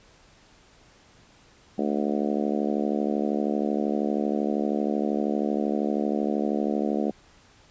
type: harmonic tone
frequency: 72.8 Hz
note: D2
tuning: 15 cents flat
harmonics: 3 / 4 / 5 / 6 / 7 / 8 / 9 / 10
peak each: -27 / -29 / -31 / -33 / -34 / -35 / -36 / -37 dBFS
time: 1.78-7.11 s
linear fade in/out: 5 ms
effects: pink hiss -56 dBFS RMS until 7.7 s + resampled to 16000 Hz